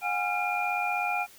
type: tone cluster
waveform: sine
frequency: 721 / 817 / 1376 / 2407 Hz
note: F#5 / G#5 / F6 / D7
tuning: -45 / -29 / -26 / +42 cents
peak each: -31 / -31 / -36 / -30 dBFS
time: 0.01-1.27 s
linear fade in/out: 50 ms
effects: white hiss -53 dBFS RMS until 1.38 s